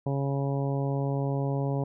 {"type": "harmonic tone", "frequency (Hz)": 138.59, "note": "C#3", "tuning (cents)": 0, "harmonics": [1, 2, 3, 4, 5, 6, 7], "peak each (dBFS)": [-27, -34, -35, -36, -40, -42, -43], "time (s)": [0.06, 1.84], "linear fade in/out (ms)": 5, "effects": []}